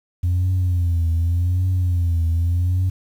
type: tone with vibrato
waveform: sine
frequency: 87.31 Hz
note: F2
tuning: in tune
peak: -14 dBFS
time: 0.23-2.9 s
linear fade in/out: 10 ms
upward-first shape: triangle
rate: 0.86 Hz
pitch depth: 110 cents each way
effects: tanh soft clip ceiling -14 dBFS + 8-bit